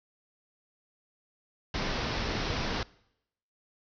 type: low-pass noise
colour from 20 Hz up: pink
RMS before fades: -32 dBFS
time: 1.74-2.83 s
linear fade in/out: 2 ms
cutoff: 5700 Hz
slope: 96 dB/octave
effects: noise-tail reverb RT60 0.8 s tail -23 dB re dry